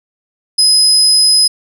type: tone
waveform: 35% pulse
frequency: 5050 Hz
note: D#8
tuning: 25 cents sharp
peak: -4 dBFS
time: 0.58-1.48 s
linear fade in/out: 10 ms
effects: none